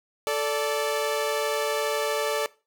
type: tone pair together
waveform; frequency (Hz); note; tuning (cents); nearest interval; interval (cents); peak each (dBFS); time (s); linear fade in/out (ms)
sawtooth; 440 / 582.6; A4 / D5; 0 / -14; perfect fourth; 486; -23; 0.27-2.46; 0
effects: noise-tail reverb RT60 0.3 s tail -20 dB re dry